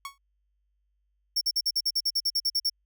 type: tone with exponential decay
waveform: sawtooth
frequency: 1108.7 Hz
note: C#6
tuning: in tune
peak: -28 dBFS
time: 0.05-0.18 s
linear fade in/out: 2 ms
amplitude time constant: 27 ms
type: tone bursts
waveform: 45% pulse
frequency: 5470 Hz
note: F8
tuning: 37 cents flat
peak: -23 dBFS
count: 14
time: 1.36-2.699 s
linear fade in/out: 10 ms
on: 52 ms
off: 47 ms
effects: added 50 Hz sine -70 dBFS peak until 2.85 s